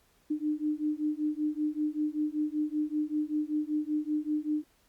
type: beating tone pair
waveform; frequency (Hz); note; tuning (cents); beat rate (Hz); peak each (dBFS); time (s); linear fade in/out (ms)
sine; 300 / 305.2; D4 / D#4; +37 / -33; 5.2; -31; 0.3-4.64; 10
effects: pink hiss -67 dBFS RMS until 4.88 s + Opus 48 kbps